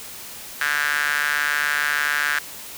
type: tone with high-pass filter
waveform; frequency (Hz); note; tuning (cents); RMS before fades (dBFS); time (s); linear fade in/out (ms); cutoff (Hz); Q
sawtooth; 146.83; D3; 0; -22; 0.61-2.39; 0; 1600; 5.7
effects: white hiss -37 dBFS RMS until 2.77 s